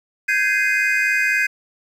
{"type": "chord", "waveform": "triangle", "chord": "Ab major seventh", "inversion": "third", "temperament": "just", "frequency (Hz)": [1557.4, 1661.2, 2077, 2492], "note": ["G6", "Ab6", "C7", "Eb7"], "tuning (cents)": [-12, 0, -13, 2], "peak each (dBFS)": -20, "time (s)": [0.28, 1.47], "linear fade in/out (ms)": 10, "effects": ["8-bit"]}